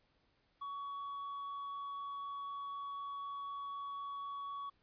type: tone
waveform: triangle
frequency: 1124 Hz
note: C#6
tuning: 24 cents sharp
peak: -39 dBFS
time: 0.61-4.7 s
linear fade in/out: 10 ms
effects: pink hiss -75 dBFS RMS until 4.82 s + resampled to 11025 Hz